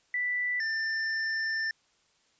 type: tone pair in turn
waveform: sine / square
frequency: 1975.5 / 1785 Hz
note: B6 / A6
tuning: 0 / +24 cents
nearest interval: major second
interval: 176 cents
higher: first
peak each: -27 / -29 dBFS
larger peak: first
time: 0.14-0.6 / 0.6-1.71 s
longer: second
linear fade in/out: 2 ms
effects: white hiss -68 dBFS RMS until 2.39 s + resampled to 16000 Hz